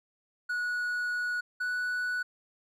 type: tone pair in turn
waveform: triangle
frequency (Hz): 1463 / 1479.1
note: F#6 / F#6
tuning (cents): -20 / -1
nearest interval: unison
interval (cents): 19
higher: second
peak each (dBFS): -27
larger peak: neither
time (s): 0.49-1.41 / 1.6-2.23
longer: first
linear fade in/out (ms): 10
effects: none